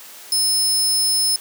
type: tone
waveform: 25% pulse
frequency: 5220 Hz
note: E8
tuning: 18 cents flat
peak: -11 dBFS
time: 0.32-1.36 s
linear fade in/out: 2 ms
effects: white hiss -40 dBFS RMS until 1.4 s + high-pass 300 Hz 12 dB/octave